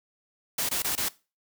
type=noise bursts; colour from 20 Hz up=white; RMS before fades=-28 dBFS; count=4; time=0.58-1.086 s; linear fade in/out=5 ms; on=110 ms; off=22 ms; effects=noise-tail reverb RT60 0.3 s tail -20 dB re dry